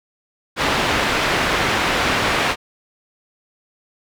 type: low-pass noise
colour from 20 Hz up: white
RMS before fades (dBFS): -19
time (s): 0.56-2.56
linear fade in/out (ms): 50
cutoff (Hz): 2300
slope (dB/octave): 12
effects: none